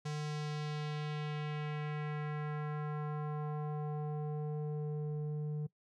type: tone with low-pass filter sweep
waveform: square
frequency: 150.2 Hz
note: D3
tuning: 39 cents sharp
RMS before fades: -38 dBFS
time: 0.05-5.67 s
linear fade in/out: 10 ms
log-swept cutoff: 6300 to 310 Hz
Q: 1.5
effects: noise-tail reverb RT60 0.1 s tail -21 dB re dry